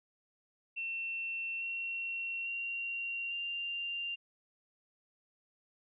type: tone with pitch steps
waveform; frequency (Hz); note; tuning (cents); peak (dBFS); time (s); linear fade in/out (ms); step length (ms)
sine; 2700 / 2728 / 2757 / 2786; E7 / F7 / F7 / F7; +41 / -41 / -23 / -5; -35; 0.76-4.16; 20; 850
effects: none